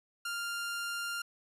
sawtooth tone, 1396.9 Hz, F6, in tune, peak -31 dBFS, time 0.25-1.22 s, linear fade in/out 5 ms, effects resampled to 32000 Hz

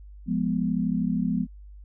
sine chord, F diminished, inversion none, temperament equal, 174.61 / 207.7 / 246.9 Hz, F3 / Ab3 / Cb4, 0 / 0 / 0 cents, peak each -27 dBFS, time 0.26-1.47 s, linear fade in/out 50 ms, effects added 50 Hz sine -42 dBFS peak until 1.84 s

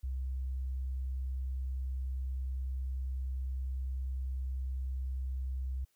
sine tone, 65 Hz, C2, 11 cents flat, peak -33 dBFS, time 0.03-5.85 s, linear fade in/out 10 ms, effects white hiss -75 dBFS RMS until 5.95 s

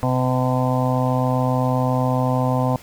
harmonic tone, 127.6 Hz, C3, 43 cents flat, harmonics 1 / 2 / 4 / 5 / 6 / 7 / 8, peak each -20 / -23 / -26 / -27 / -28 / -28 / -29 dBFS, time 0.03-2.76 s, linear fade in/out 0 ms, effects pink hiss -44 dBFS RMS until 2.82 s

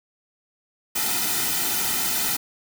white noise with comb filter, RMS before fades -24 dBFS, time 0.95-2.37 s, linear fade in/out 10 ms, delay 1.8 ms, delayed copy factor -0.8, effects none

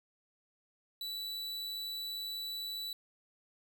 45% pulse tone, 3951 Hz, B7, in tune, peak -38 dBFS, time 1.01-2.93 s, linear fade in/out 2 ms, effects none

